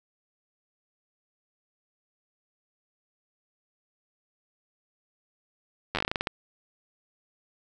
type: slowing click train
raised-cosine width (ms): 0.3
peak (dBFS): -11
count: 12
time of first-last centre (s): 5.95-6.272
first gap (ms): 10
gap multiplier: 1.2
effects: none